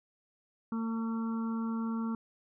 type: harmonic tone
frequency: 226.4 Hz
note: A3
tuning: 50 cents sharp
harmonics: 1 / 2 / 4 / 5 / 6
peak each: -31 / -47 / -47 / -46 / -47 dBFS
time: 0.72-2.15 s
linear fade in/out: 2 ms
effects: none